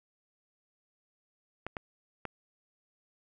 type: clicks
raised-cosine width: 0.5 ms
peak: -21 dBFS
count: 3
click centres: 1.666 / 1.768 / 2.253 s
effects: none